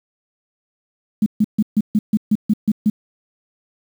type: tone bursts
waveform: sine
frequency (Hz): 212.5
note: G#3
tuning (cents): +40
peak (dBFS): -11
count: 10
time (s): 1.22-2.9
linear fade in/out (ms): 5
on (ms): 42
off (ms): 140
effects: 7-bit